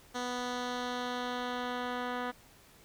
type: tone with low-pass filter sweep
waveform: 10% pulse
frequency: 246.9 Hz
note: B3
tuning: in tune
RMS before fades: -36 dBFS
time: 0.14-2.32 s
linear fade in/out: 20 ms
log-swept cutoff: 6000 to 2400 Hz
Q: 1.3
effects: pink hiss -59 dBFS RMS until 2.84 s

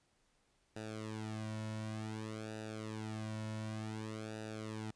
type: tone with flanger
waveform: sawtooth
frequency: 109 Hz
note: A2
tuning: 16 cents flat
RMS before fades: -43 dBFS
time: 0.76-4.91 s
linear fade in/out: 5 ms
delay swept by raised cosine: 0.92 to 2.52 ms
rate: 0.55 Hz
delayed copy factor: -0.95
effects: pink hiss -75 dBFS RMS until 4.95 s + resampled to 22050 Hz

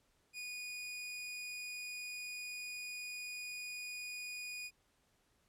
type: tone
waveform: sawtooth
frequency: 2463 Hz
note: D#7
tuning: 18 cents flat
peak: -39 dBFS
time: 0.33-4.71 s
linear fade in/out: 50 ms
effects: pink hiss -75 dBFS RMS until 5.48 s + low-pass 12000 Hz 12 dB/octave

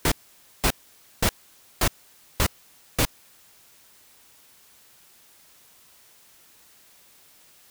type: noise bursts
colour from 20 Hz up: pink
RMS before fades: -20 dBFS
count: 6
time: 0.05-3.052 s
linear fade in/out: 2 ms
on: 67 ms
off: 520 ms
effects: white hiss -55 dBFS RMS until 7.7 s

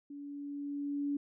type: tone with level ramp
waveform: sine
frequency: 285.7 Hz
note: D4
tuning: 48 cents flat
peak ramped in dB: -43 to -30 dBFS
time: 0.1-1.17 s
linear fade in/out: 5 ms
effects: none

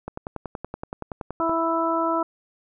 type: click train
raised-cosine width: 1 ms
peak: -17 dBFS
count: 16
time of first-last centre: 0.08-1.495 s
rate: 10.6 Hz
type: harmonic tone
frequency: 329.6 Hz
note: E4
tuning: in tune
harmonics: 1 / 2 / 3 / 4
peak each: -26 / -26 / -26 / -26 dBFS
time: 1.4-2.23 s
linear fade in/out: 5 ms
effects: none

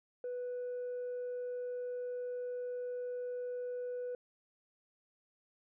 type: tone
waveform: sine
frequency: 493.7 Hz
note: B4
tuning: 1 cent flat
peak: -35 dBFS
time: 0.24-4.15 s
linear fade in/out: 2 ms
effects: tanh soft clip ceiling -35 dBFS

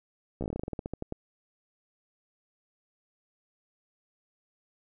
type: slowing click train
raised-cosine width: 2 ms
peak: -20 dBFS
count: 17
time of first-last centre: 0.41-1.124 s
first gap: 14 ms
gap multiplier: 1.14
effects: none

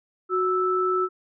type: tone pair together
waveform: sine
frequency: 368.9 / 1316 Hz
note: F#4 / E6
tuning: -5 / -3 cents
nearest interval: octave + minor seventh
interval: 2202 cents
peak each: -23 / -23 dBFS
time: 0.29-1.09 s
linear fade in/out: 50 ms
effects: none

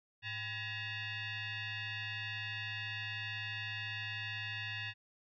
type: tone with frequency modulation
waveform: sine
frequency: 106 Hz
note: G#2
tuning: 36 cents sharp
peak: -38 dBFS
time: 0.22-4.94 s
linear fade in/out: 50 ms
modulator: 897 Hz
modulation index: 3.6
effects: none

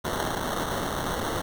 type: noise with sample-and-hold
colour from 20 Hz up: white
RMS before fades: -29 dBFS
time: 0.04-1.42 s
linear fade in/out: 10 ms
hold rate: 2450 Hz
effects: none

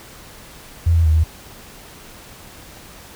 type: tone with pitch steps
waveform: sine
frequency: 84 / 82.8 / 78.4 / 79.8 Hz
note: E2 / E2 / D#2 / D#2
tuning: +33 / +8 / +14 / +44 cents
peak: -11 dBFS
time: 0.86-1.24 s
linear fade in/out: 10 ms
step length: 95 ms
effects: pink hiss -41 dBFS RMS until 3.15 s

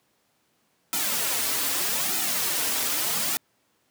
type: noise with flanger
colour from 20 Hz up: white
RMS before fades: -26 dBFS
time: 0.93-3.37 s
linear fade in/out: 0 ms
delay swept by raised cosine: 1.8 to 5.7 ms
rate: 0.81 Hz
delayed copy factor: -0.8
effects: pink hiss -68 dBFS RMS until 3.9 s + high-pass 150 Hz 12 dB/octave

